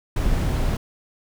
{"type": "noise", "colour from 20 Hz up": "brown", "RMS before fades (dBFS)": -21, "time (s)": [0.16, 0.77], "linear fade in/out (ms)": 5, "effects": []}